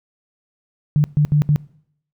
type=tone bursts at uneven times; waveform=sine; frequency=148.3 Hz; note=D3; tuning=17 cents sharp; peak=-11 dBFS; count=4; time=0.96-1.04 / 1.17-1.25 / 1.32-1.42 / 1.49-1.56 s; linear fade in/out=0 ms; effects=noise-tail reverb RT60 0.7 s tail -23 dB re dry